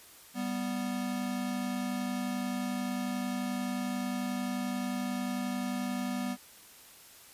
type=tone pair together; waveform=square; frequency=195.61 / 246.9 Hz; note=G3 / B3; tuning=-3 / 0 cents; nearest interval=major third; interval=403 cents; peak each=-37 / -34 dBFS; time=0.34-6.37 s; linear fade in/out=50 ms; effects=white hiss -54 dBFS RMS until 7.33 s + resampled to 32000 Hz